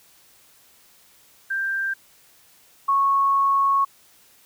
sine tone pair in turn, 1580 / 1102.5 Hz, G6 / C#6, +13 / -10 cents, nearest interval tritone, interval 623 cents, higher first, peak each -22 / -16 dBFS, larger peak second, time 1.5-1.94 / 2.88-3.85 s, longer second, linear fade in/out 10 ms, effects white hiss -55 dBFS RMS until 4.45 s

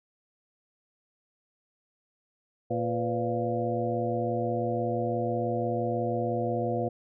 harmonic tone with a mistuned harmonic, 116.54 Hz, A#2, in tune, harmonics 1 / 2 / 3 / 4 / 5 / 6, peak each -33 / -34 / -34 / -31 / -36 / -33 dBFS, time 2.7-6.89 s, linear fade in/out 10 ms, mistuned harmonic 4, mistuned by +110 cents, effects none

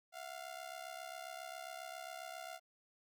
sawtooth ring-modulated tone, 698.5 Hz, F5, in tune, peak -39 dBFS, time 0.12-2.6 s, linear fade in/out 50 ms, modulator 33.7 Hz, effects none

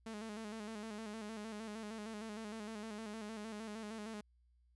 sawtooth tone with vibrato, 216.2 Hz, A3, 30 cents flat, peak -40 dBFS, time 0.06-4.21 s, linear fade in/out 5 ms, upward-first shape square, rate 6.5 Hz, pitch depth 61 cents each way, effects added 60 Hz sine -68 dBFS peak until 4.75 s + resampled to 24000 Hz

